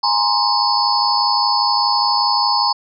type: tone cluster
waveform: sine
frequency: 828 / 940 / 1045 / 4459 / 5060 Hz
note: G#5 / A#5 / C6 / C#8 / D#8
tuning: -5 / +14 / -2 / +9 / +28 cents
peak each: -20 dBFS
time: 0.03-2.73 s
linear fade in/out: 10 ms
effects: none